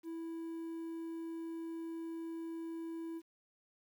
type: tone with quantisation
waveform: triangle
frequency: 329.6 Hz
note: E4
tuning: in tune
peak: -38 dBFS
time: 0.03-3.22 s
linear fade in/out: 50 ms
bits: 11
effects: none